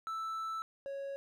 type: tone pair in turn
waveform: triangle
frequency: 1320 / 552.8 Hz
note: E6 / C#5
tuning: +2 / -5 cents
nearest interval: octave + minor third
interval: 1507 cents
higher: first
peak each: -34 / -36 dBFS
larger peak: first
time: 0.07-0.62 / 0.86-1.16 s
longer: first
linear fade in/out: 0 ms
effects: none